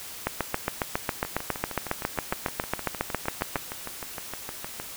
two click trains, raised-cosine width 0.5 ms, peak -18 / -9 dBFS, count 24 / 25, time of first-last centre 1.25-4.799 / 0.27-3.558 s, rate 6.48 / 7.3 Hz, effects white hiss -40 dBFS RMS until 4.96 s

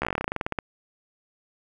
slowing click train, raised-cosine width 0.5 ms, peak -11 dBFS, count 18, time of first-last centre 0.02-0.588 s, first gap 14 ms, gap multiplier 1.1, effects 8-bit

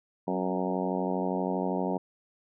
harmonic tone with a mistuned harmonic, 92.5 Hz, F#2, in tune, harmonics 2 / 3 / 4 / 5 / 6 / 7 / 8 / 9 / 10, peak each -32 / -34 / -35 / -36 / -37 / -37 / -38 / -39 / -39 dBFS, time 0.27-1.98 s, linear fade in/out 10 ms, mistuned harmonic 3, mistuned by -37 cents, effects none

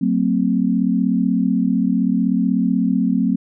sine chord, F# diminished, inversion none, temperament equal with one note detuned, 185 / 225.7 / 261.6 Hz, F#3 / A3 / C4, 0 / +44 / 0 cents, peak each -19 dBFS, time 0.01-3.36 s, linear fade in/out 10 ms, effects none

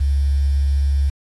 sine tone with quantisation, 69.7 Hz, C#2, 10 cents sharp, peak -14 dBFS, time 0-1.1 s, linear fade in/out 10 ms, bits 7, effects AAC 32 kbps

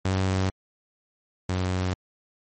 sawtooth tone pair in turn, 94.7 / 92.11 Hz, F#2 / F#2, +41 / -7 cents, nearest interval unison, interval 48 cents, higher first, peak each -18 / -20 dBFS, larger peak first, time 0.05-0.5 / 1.49-1.94 s, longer neither, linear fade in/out 5 ms, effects MP3 32 kbps

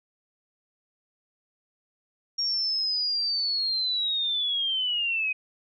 sine linear sweep, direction down, 5588 to 2497 Hz, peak -24 dBFS, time 2.38-5.33 s, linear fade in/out 10 ms, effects none

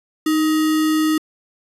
sine tone with sample-and-hold, 311.2 Hz, D#4, in tune, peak -14 dBFS, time 0.26-1.18 s, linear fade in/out 5 ms, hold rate 1575 Hz, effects resampled to 32000 Hz

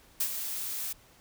blue noise with ADSR envelope, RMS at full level -27 dBFS, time 0.2-0.93 s, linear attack 7 ms, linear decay 70 ms, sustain -8 dB, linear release 8 ms, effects pink hiss -59 dBFS RMS until 1.2 s

